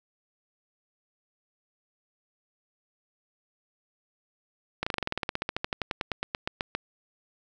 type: slowing click train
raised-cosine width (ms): 0.3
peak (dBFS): -12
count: 26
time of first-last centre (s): 4.83-6.75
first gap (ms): 35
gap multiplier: 1.06
effects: none